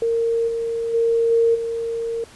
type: tone with level steps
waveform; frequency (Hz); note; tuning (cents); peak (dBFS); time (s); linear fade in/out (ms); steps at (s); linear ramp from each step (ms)
sine; 460.8; A#4; -20; -17 / -21 / -15 / -13 / -22; 0.02-2.24; 2; 0.47 / 0.93 / 1.3 / 1.54; 20
effects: pink hiss -46 dBFS RMS until 2.35 s + resampled to 24000 Hz